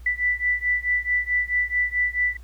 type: beating tone pair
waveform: sine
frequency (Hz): 1975.5 / 1980.1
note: B6 / B6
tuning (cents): 0 / +4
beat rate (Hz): 4.6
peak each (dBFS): -23 / -24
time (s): 0.06-2.37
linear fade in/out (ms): 5
effects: added 60 Hz sine -39 dBFS peak until 2.43 s + pink hiss -58 dBFS RMS until 2.43 s